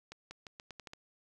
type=accelerating click train; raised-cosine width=0.2 ms; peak=-29 dBFS; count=8; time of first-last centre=0.12-0.934 s; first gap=190 ms; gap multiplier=0.83; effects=none